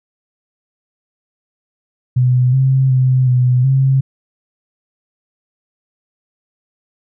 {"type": "tone with pitch steps", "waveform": "sine", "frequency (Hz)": [125.7, 132.8, 129.1, 125.4, 134], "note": ["B2", "C3", "C3", "B2", "C3"], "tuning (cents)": [31, 26, -23, 27, 42], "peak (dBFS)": -9, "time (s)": [2.16, 4.01], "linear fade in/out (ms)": 10, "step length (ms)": 370, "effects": []}